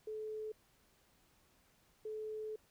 sine tone pair in turn, 432.1 / 432.1 Hz, A4 / A4, -31 / -31 cents, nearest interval unison, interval 0 cents, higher neither, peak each -40 / -40 dBFS, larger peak neither, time 0.07-0.52 / 2.05-2.56 s, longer second, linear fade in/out 5 ms, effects pink hiss -71 dBFS RMS until 2.7 s

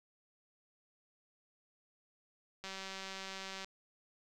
click train, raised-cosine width 0.2 ms, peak -27 dBFS, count 194, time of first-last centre 2.64-3.645 s, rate 192 Hz, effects none

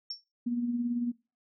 sine tone with exponential decay, 5460 Hz, F8, 40 cents flat, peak -31 dBFS, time 0.1-0.24 s, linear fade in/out 5 ms, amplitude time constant 29 ms
sine tone with tremolo, 240 Hz, B3, 49 cents flat, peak -26 dBFS, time 0.46-1.12 s, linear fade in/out 10 ms, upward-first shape sine, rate 18 Hz, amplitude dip 45%
effects noise-tail reverb RT60 0.3 s tail -21 dB re dry

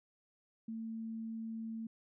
sine tone, 224.5 Hz, A3, 35 cents sharp, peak -39 dBFS, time 0.68-1.87 s, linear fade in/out 5 ms, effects none

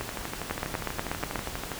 two click trains, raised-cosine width 0.5 ms, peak -13 / -17 dBFS, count 8 / 22, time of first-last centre 0.51-1.357 / 0.01-1.717 s, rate 8.26 / 12.3 Hz, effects pink hiss -38 dBFS RMS until 1.79 s

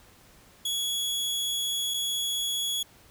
sawtooth tone pair in turn, 3359 / 3359 Hz, G#7 / G#7, +19 / +19 cents, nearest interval unison, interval 0 cents, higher neither, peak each -24 dBFS, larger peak neither, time 0.65-1.94 / 1.94-2.83 s, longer first, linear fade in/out 5 ms, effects pink hiss -56 dBFS RMS until 3.1 s

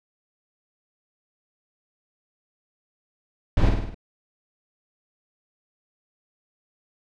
brown noise with echo, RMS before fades -18 dBFS, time 3.57-3.69 s, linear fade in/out 2 ms, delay 51 ms, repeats 5, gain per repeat -4 dB, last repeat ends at 3.945 s, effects low-pass 4000 Hz 12 dB/octave

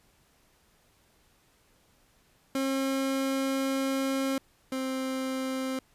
30% pulse tone pair in turn, 269.1 / 262.5 Hz, C4 / C4, +49 / +6 cents, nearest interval unison, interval 43 cents, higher first, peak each -24 / -27 dBFS, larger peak first, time 2.55-4.38 / 4.72-5.79 s, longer first, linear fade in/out 2 ms, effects pink hiss -65 dBFS RMS until 5.94 s + resampled to 32000 Hz

